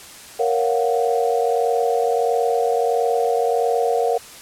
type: chord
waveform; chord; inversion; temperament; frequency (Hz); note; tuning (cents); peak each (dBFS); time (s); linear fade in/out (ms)
sine; Gb major seventh; first; equal; 466.2 / 554.4 / 698.5 / 740; Bb4 / Db5 / F5 / Gb5; 0 / 0 / 0 / 0; -19 / -25 / -23 / -23; 0.39-4.18; 10
effects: white hiss -40 dBFS RMS until 4.41 s + low-pass 11000 Hz 12 dB/octave